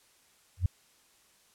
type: tone with exponential growth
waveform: sine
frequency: 89.4 Hz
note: F2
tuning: 41 cents sharp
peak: -19 dBFS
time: 0.57-0.66 s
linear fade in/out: 5 ms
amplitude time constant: 18 ms
effects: white hiss -64 dBFS RMS until 1.54 s + low-pass 11000 Hz 12 dB/octave